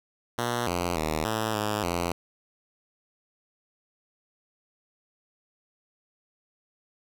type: tone with pitch steps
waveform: 5% pulse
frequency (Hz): 119.8 / 87.8 / 78.1 / 109.9 / 105.5 / 86.5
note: A#2 / F2 / D#2 / A2 / G#2 / F2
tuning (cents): +48 / +10 / +7 / -2 / +28 / -16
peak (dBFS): -15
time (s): 0.38-2.12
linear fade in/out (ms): 5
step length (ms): 290
effects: none